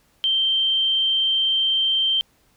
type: tone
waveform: sine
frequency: 3136 Hz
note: G7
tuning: in tune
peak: -17 dBFS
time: 0.24-2.21 s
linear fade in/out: 0 ms
effects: pink hiss -61 dBFS RMS until 2.56 s